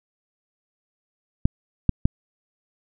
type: clicks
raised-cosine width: 5 ms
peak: -4 dBFS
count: 3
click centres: 1.455 / 1.893 / 2.055 s
effects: none